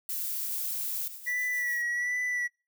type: noise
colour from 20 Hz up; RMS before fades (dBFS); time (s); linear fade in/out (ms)
violet; -33; 0.09-1.08; 2
type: noise with tremolo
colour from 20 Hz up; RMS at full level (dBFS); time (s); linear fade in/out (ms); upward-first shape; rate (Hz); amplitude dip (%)
violet; -42; 0.51-1.82; 0; sine; 6.8; 45
type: tone with vibrato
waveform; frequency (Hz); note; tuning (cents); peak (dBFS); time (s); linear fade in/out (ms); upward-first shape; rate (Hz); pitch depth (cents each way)
triangle; 1951; B6; -22; -26; 1.26-2.48; 20; sine; 1.3; 34
effects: noise-tail reverb RT60 0.3 s tail -26 dB re dry